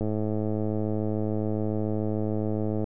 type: click train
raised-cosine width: 2 ms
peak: -16 dBFS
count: 304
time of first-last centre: 0.01-2.842 s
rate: 107 Hz
effects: none